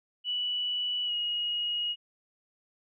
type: tone with pitch glide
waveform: sine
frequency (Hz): 2954 to 2887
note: F#7 to F#7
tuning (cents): -3 to -43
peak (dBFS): -28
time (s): 0.24-1.96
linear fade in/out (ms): 50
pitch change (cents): -40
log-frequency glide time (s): 1.05-1.12
effects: none